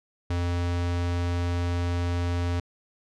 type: tone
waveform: square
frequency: 87.31 Hz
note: F2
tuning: in tune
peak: -25 dBFS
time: 0.3-2.6 s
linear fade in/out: 5 ms
effects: low-pass 6000 Hz 12 dB/octave